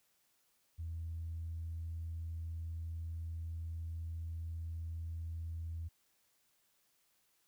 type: tone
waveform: sine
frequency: 82.41 Hz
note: E2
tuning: in tune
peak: -38 dBFS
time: 0.78-5.89 s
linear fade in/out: 20 ms
effects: tanh soft clip ceiling -34 dBFS + white hiss -75 dBFS RMS until 7.47 s